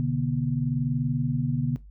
sine tone cluster, 126.5 / 147.2 / 240.3 Hz, B2 / D3 / B3, +42 / +4 / -47 cents, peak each -28 / -26 / -29 dBFS, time 0-1.76 s, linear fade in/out 0 ms, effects noise-tail reverb RT60 0.2 s tail -17 dB re dry + added 50 Hz sine -44 dBFS peak until 1.9 s

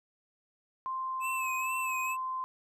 sine tone with pitch glide, 1046.5 to 1036.9 Hz, C6 to C6, 0 to -16 cents, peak -32 dBFS, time 0.86-2.44 s, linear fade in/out 0 ms, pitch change -16 cents, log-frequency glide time 0.96-1.83 s
square tone with vibrato, 2595 Hz, E7, 28 cents flat, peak -34 dBFS, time 1.2-2.17 s, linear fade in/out 50 ms, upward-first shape sine, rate 2.2 Hz, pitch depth 61 cents each way
effects none

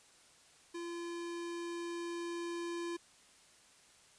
square tone with level ramp, 342.4 Hz, F4, 34 cents flat, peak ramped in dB -41 to -38 dBFS, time 0.74-2.97 s, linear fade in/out 10 ms, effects white hiss -63 dBFS RMS until 4.18 s + resampled to 22050 Hz

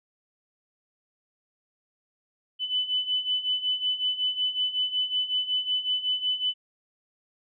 sine beating tone pair, 3000 / 3005.4 Hz, F#7 / F#7, +23 / +26 cents, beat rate 5.4 Hz, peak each -30 / -26 dBFS, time 2.59-6.54 s, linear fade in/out 50 ms, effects none

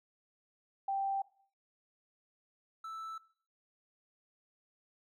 sine / triangle tone pair in turn, 784 / 1318.5 Hz, G5 / E6, 0 / 0 cents, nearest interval major sixth, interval 900 cents, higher second, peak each -31 / -39 dBFS, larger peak first, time 0.88-1.22 / 2.84-3.18 s, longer neither, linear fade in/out 5 ms, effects noise-tail reverb RT60 0.5 s tail -19 dB re dry

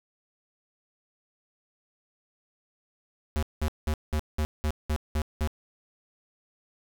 square tone bursts, 76.3 Hz, D#2, 33 cents flat, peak -25 dBFS, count 9, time 3.36-5.474 s, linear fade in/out 0 ms, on 66 ms, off 190 ms, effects none

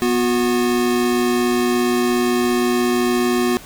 square tone pair together, 245.1 / 362.3 Hz, B3 / F#4, -13 / -36 cents, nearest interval perfect fifth, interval 677 cents, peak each -19 dBFS, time 0.02-3.57 s, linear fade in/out 0 ms, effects pink hiss -39 dBFS RMS until 3.65 s

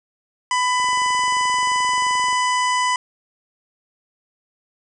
harmonic tone, 998 Hz, B5, 18 cents sharp, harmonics 1 / 2 / 3 / 5 / 6 / 7 / 8 / 9, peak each -18 / -24 / -28 / -32 / -34 / -35 / -36 / -37 dBFS, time 0.51-2.96 s, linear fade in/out 2 ms
click train, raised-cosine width 1 ms, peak -25 dBFS, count 36, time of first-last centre 0.8-2.328 s, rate 22.9 Hz
effects none

